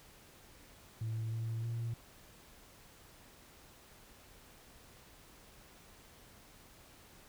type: tone with pitch steps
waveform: sine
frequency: 111.7 / 113.3 / 116.1 Hz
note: A2 / A#2 / A#2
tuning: +27 / -49 / -7 cents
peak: -33 dBFS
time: 1.01-1.94 s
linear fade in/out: 5 ms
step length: 310 ms
effects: tanh soft clip ceiling -33 dBFS + pink hiss -59 dBFS RMS until 7.28 s